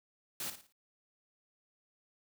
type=noise with echo; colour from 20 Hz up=white; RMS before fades=-39 dBFS; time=0.4-0.5 s; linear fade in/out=2 ms; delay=56 ms; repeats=4; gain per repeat=-9 dB; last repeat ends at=0.724 s; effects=none